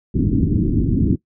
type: low-pass noise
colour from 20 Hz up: white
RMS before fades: -17 dBFS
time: 0.14-1.16 s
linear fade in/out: 10 ms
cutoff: 320 Hz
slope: 48 dB/octave
effects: noise-tail reverb RT60 0.1 s tail -18 dB re dry